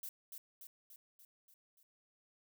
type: noise with echo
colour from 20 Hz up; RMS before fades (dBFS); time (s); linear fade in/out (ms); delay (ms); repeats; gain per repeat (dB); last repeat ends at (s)
violet; -45; 0.03-0.09; 2; 290; 6; -4; 1.83
effects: none